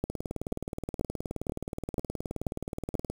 two click trains, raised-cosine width 2 ms, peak -20 / -15 dBFS, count 58 / 7, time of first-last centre 0.1-3.1 / 0.04-2.953 s, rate 19 / 2.06 Hz, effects 7-bit

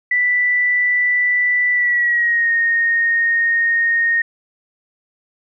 sine tone with pitch glide, 1975.5 to 1853.9 Hz, B6 to A#6, 0 to -10 cents, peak -13 dBFS, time 0.11-4.22 s, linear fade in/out 5 ms, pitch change -110 cents, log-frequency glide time 1.72-2.51 s, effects none

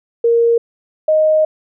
sine tone pair in turn, 466.2 / 622.3 Hz, A#4 / D#5, 0 / 0 cents, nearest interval perfect fourth, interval 500 cents, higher second, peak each -9 dBFS, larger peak neither, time 0.24-0.58 / 1.08-1.45 s, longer second, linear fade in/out 5 ms, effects none

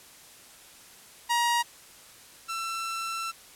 sawtooth tone pair in turn, 948 / 1340.7 Hz, A#5 / E6, +29 / +29 cents, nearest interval tritone, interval 600 cents, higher second, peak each -19 / -27 dBFS, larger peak first, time 1.29-1.63 / 2.48-3.32 s, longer second, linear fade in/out 20 ms, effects white hiss -51 dBFS RMS until 3.55 s + low-pass 12000 Hz 12 dB/octave

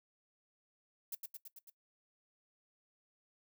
violet noise with echo, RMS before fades -41 dBFS, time 1.12-1.15 s, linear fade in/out 5 ms, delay 110 ms, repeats 5, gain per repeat -3 dB, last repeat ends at 1.7 s, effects noise-tail reverb RT60 0.1 s tail -17 dB re dry

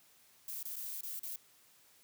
violet noise with dropouts, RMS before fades -42 dBFS, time 0.48-1.36 s, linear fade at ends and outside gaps 1 ms, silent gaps 0.629-0.653 / 0.757-0.765 / 1.009-1.032 / 1.193-1.232 s, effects white hiss -65 dBFS RMS until 2.03 s + high-pass 60 Hz 12 dB/octave

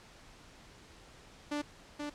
sawtooth tone with echo, 293.7 Hz, D4, in tune, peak -29 dBFS, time 1.51-1.62 s, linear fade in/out 10 ms, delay 480 ms, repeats 1, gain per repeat -4 dB, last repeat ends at 2.1 s, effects pink hiss -56 dBFS RMS until 2.14 s + low-pass 7000 Hz 12 dB/octave

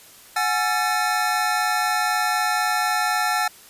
square tone cluster, 735 / 839 / 1351 / 1760 Hz, F#5 / G#5 / E6 / A6, -12 / +17 / +42 / 0 cents, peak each -26 dBFS, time 0.36-3.48 s, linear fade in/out 5 ms, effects white hiss -47 dBFS RMS until 3.69 s + resampled to 32000 Hz

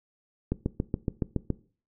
click train, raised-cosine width 3 ms, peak -13 dBFS, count 8, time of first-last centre 0.52-1.503 s, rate 7.12 Hz, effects noise-tail reverb RT60 0.4 s tail -19 dB re dry

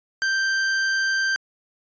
45% pulse tone, 1568 Hz, G6, in tune, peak -20 dBFS, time 0.22-1.36 s, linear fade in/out 0 ms, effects resampled to 16000 Hz

